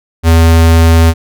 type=tone; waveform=square; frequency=82.3 Hz; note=E2; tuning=2 cents flat; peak=-4 dBFS; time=0.23-1.14 s; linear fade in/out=50 ms; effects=none